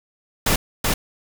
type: noise with echo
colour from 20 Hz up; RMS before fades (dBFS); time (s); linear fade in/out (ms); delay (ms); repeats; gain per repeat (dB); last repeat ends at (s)
pink; -18; 0.46-0.56; 5; 380; 1; -2; 0.94
effects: none